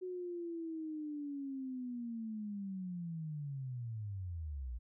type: linear sweep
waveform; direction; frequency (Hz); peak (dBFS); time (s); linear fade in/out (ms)
sine; down; 370 to 56; -39; 0.01-4.79; 20
effects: none